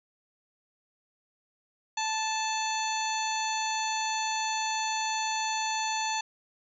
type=harmonic tone; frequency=877 Hz; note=A5; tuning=6 cents flat; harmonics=1 / 2 / 3 / 4 / 5 / 7 / 8; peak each=-30 / -39 / -36 / -39 / -38 / -38 / -41 dBFS; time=1.97-6.21 s; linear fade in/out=5 ms; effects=none